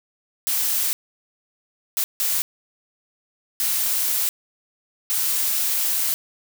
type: noise bursts at uneven times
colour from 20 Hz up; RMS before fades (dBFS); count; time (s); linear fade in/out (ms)
blue; -22; 5; 0.47-0.93 / 1.97-2.04 / 2.2-2.42 / 3.6-4.29 / 5.1-6.14; 0
effects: none